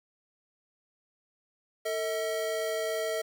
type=tone pair together; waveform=square; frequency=448.2 / 640 Hz; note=A4 / D#5; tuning=+32 / +49 cents; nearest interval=tritone; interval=617 cents; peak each=-34 / -32 dBFS; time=1.85-3.22 s; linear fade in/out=10 ms; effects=9-bit